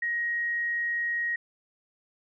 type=tone; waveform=sine; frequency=1885 Hz; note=A#6; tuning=19 cents sharp; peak=-26 dBFS; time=0.02-1.36 s; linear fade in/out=5 ms; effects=none